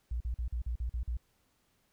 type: tone bursts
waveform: sine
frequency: 59.2 Hz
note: A#1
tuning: 27 cents sharp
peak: -31 dBFS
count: 8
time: 0.11-1.171 s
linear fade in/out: 5 ms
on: 95 ms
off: 43 ms
effects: pink hiss -73 dBFS RMS until 1.92 s

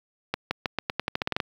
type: accelerating click train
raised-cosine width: 0.3 ms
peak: -9 dBFS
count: 13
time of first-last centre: 0.34-1.402 s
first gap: 170 ms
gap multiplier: 0.87
effects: high-pass 80 Hz 12 dB/octave + 8-bit

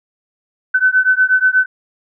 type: beating tone pair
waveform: sine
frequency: 1510 / 1518.3 Hz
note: F#6 / F#6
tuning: +35 / +44 cents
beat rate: 8.3 Hz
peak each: -13 dBFS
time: 0.74-1.66 s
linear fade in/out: 10 ms
effects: none

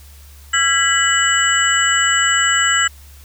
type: tone cluster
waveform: sine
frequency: 1357 / 1648 / 1971 / 2967 / 7650 Hz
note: E6 / G#6 / B6 / F#7 / A#8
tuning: +50 / -14 / -4 / +4 / +44 cents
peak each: -19 dBFS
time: 0.53-2.88 s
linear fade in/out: 10 ms
effects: added 71 Hz sine -39 dBFS peak until 3.24 s + white hiss -47 dBFS RMS until 3.24 s

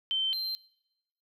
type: tone pair in turn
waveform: sine / triangle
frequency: 3100 / 4138 Hz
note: G7 / C8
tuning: -20 / -20 cents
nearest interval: perfect fourth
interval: 500 cents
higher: second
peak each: -26 / -29 dBFS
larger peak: first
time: 0.11-0.33 / 0.33-0.55 s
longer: neither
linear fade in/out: 0 ms
effects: noise-tail reverb RT60 0.9 s tail -23 dB re dry

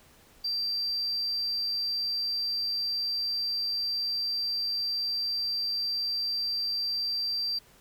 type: tone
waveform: triangle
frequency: 4699 Hz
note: D8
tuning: in tune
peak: -25 dBFS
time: 0.44-7.59 s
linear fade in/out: 10 ms
effects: tanh soft clip ceiling -24 dBFS + pink hiss -58 dBFS RMS until 7.8 s

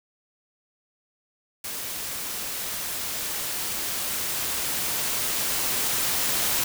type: noise with level ramp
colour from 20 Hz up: white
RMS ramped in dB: -33 to -24 dBFS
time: 1.64-6.64 s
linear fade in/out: 5 ms
effects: none

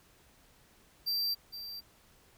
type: tone with echo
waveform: square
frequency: 4699 Hz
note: D8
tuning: in tune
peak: -30 dBFS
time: 1.06-1.35 s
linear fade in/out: 20 ms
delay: 460 ms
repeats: 1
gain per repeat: -11 dB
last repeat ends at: 1.81 s
effects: pink hiss -63 dBFS RMS until 2.37 s

